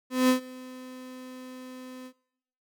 35% pulse tone with ADSR envelope, 255.5 Hz, C4, 41 cents flat, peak -16 dBFS, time 0.1-2.13 s, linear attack 190 ms, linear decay 110 ms, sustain -23 dB, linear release 70 ms, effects noise-tail reverb RT60 0.8 s tail -23 dB re dry

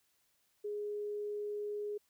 sine tone, 415.3 Hz, G#4, in tune, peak -36 dBFS, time 0.64-1.98 s, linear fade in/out 10 ms, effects white hiss -75 dBFS RMS until 2.09 s

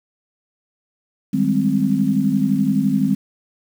sine chord, Ab major seventh, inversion second, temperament equal, 155.56 / 196 / 207.7 / 261.6 Hz, Eb3 / G3 / Ab3 / C4, 0 / 0 / 0 / 0 cents, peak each -24 / -20 / -20 / -19 dBFS, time 1.33-3.15 s, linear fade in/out 10 ms, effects 7-bit

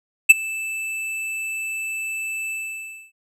square tone with ADSR envelope, 2637 Hz, E7, in tune, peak -3 dBFS, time 0.29-3.12 s, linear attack 14 ms, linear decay 22 ms, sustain -23 dB, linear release 610 ms, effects low-pass 12000 Hz 12 dB/octave

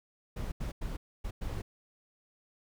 brown noise bursts at uneven times, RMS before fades -36 dBFS, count 5, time 0.36-0.52 / 0.6-0.72 / 0.81-0.97 / 1.24-1.31 / 1.41-1.62 s, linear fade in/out 10 ms, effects none

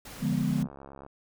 pink noise, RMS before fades -44 dBFS, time 0.05-0.63 s, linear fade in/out 5 ms
sine chord, D diminished seventh, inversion none, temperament equal, 146.83 / 174.61 / 207.7 / 246.9 Hz, D3 / F3 / Ab3 / Cb4, 0 / 0 / 0 / 0 cents, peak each -30 dBFS, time 0.2-0.68 s, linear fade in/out 50 ms
click train, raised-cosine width 1 ms, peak -31 dBFS, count 35, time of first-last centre 0.57-1.064 s, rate 68.8 Hz
effects none

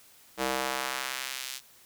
square tone with high-pass filter sweep, 65.41 Hz, C2, in tune, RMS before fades -33 dBFS, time 0.37-1.61 s, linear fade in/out 50 ms, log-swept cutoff 390 to 4000 Hz, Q 0.79, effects white hiss -57 dBFS RMS until 1.85 s

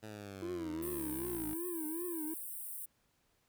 10% pulse linear sweep, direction down, 110 to 50.8 Hz, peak -37 dBFS, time 0.02-1.55 s, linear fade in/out 20 ms
triangle tone with vibrato, 331.3 Hz, E4, 9 cents sharp, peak -36 dBFS, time 0.42-2.34 s, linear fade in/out 5 ms, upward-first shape triangle, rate 2.6 Hz, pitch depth 160 cents each way
white high-pass noise, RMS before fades -44 dBFS, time 0.82-2.86 s, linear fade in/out 10 ms, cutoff 8400 Hz, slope 96 dB/octave
effects pink hiss -75 dBFS RMS until 3.48 s

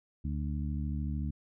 harmonic tone, 73.42 Hz, D2, in tune, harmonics 1 / 2 / 3 / 4, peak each -33 / -37 / -39 / -45 dBFS, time 0.24-1.31 s, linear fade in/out 10 ms, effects none

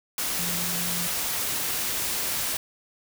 sine tone in noise, 174.3 Hz, F3, 3 cents flat, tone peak -34 dBFS, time 0.39-1.07 s, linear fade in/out 2 ms, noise white, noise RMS -28 dBFS, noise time 0.18-2.57 s, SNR -9 dB, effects none

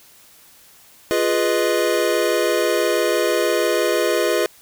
square chord, F half-diminished seventh, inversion none, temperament equal, 349.2 / 415.3 / 493.9 / 622.3 Hz, F4 / Ab4 / Cb5 / Eb5, 0 / 0 / 0 / 0 cents, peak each -23 dBFS, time 1.11-4.46 s, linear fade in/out 0 ms, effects white hiss -49 dBFS RMS until 4.61 s

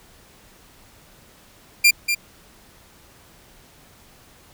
sawtooth tone with echo, 2387 Hz, D7, 28 cents sharp, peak -7 dBFS, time 1.84-1.91 s, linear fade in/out 10 ms, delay 240 ms, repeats 1, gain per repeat -8 dB, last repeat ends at 2.15 s, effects pink hiss -51 dBFS RMS until 4.53 s

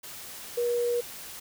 sine tone in noise, 479.4 Hz, A#4, 48 cents sharp, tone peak -24 dBFS, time 0.57-1.01 s, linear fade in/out 10 ms, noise white, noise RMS -42 dBFS, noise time 0.03-1.4 s, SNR +15 dB, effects none

